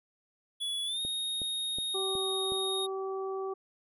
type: tone with pitch glide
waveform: square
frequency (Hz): 3398 to 3727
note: G#7 to A#7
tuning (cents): +39 to -1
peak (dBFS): -32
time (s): 0.6-2.87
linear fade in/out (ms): 20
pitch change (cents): +160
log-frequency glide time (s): 0.85-1.01
type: click train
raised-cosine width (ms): 2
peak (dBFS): -29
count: 5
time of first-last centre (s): 1.05-2.521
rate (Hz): 2.72
type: harmonic tone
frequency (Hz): 384.3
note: G4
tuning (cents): -34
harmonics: 1 / 2 / 3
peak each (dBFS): -33 / -42 / -42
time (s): 1.94-3.54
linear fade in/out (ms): 10
effects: none